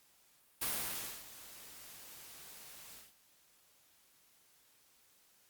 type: noise with ADSR envelope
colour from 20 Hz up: white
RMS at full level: -35 dBFS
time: 0.61-3.14 s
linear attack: 11 ms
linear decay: 610 ms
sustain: -18 dB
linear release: 190 ms
effects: white hiss -68 dBFS RMS until 5.49 s + Opus 48 kbps